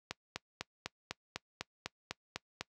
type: click train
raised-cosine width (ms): 0.2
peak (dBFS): -19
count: 11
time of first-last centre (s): 0.11-2.61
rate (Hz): 4
effects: noise-tail reverb RT60 0.1 s tail -23 dB re dry + high-pass 60 Hz 12 dB/octave